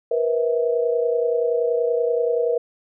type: tone cluster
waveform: sine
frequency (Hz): 474.5 / 505 / 650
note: A#4 / B4 / E5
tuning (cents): +31 / +39 / -24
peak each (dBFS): -19 / -26 / -26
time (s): 0.11-2.58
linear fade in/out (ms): 5
effects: none